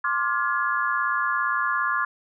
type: chord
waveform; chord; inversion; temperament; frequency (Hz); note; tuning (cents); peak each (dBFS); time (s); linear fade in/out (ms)
sine; D half-diminished seventh; third; just; 1057.2 / 1174.7 / 1409.6 / 1691.5; C6 / D6 / F6 / Ab6; +18 / 0 / +16 / +31; -27; 0.04-2.05; 5
effects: none